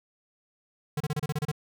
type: tone bursts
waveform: square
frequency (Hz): 150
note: D3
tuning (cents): +37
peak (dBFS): -27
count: 9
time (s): 0.97-1.516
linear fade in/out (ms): 5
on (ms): 34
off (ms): 30
effects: none